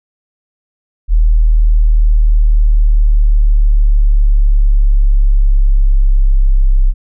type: linear sweep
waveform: sine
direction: down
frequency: 39.5 to 32.83 Hz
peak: -5 dBFS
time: 1.08-6.94 s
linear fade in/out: 50 ms
effects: none